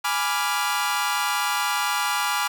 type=chord; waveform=sawtooth; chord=G# diminished seventh; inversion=none; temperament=equal; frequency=830.6 / 987.8 / 1174.7 / 1396.9 Hz; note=G#5 / B5 / D6 / F6; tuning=0 / 0 / 0 / 0 cents; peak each=-24 dBFS; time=0.04-2.48 s; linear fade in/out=10 ms; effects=none